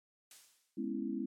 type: noise with exponential decay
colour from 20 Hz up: blue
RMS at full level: -48 dBFS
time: 0.31-0.91 s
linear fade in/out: 2 ms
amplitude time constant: 130 ms
type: chord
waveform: sine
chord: C# minor seventh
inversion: second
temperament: equal with one note detuned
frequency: 207.7 / 246.9 / 274.2 / 329.6 Hz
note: G#3 / B3 / C#4 / E4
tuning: 0 / 0 / -19 / 0 cents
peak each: -40 dBFS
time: 0.77-1.26 s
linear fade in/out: 10 ms
effects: low-pass 9000 Hz 12 dB/octave + MP3 96 kbps